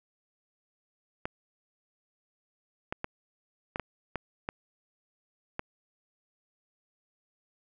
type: clicks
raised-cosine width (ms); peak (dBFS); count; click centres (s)
0.5; -17; 8; 1.255 / 2.925 / 3.044 / 3.759 / 3.797 / 4.157 / 4.489 / 5.594
effects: none